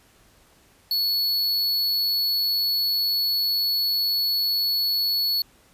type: tone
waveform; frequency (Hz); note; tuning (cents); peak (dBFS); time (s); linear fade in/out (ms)
square; 4402; C#8; -13; -21; 0.91-5.42; 2
effects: pink hiss -57 dBFS RMS until 5.73 s + resampled to 32000 Hz